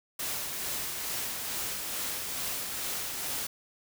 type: noise with tremolo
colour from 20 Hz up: white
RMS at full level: -33 dBFS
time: 0.19-3.47 s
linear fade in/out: 5 ms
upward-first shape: triangle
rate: 2.3 Hz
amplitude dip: 35%
effects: none